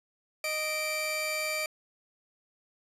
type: tone pair together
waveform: sawtooth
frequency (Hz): 619.5 / 2339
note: D#5 / D7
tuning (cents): -8 / -8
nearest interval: octave + major seventh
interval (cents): 2300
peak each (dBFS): -30 / -28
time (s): 0.44-1.66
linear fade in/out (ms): 2
effects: resampled to 32000 Hz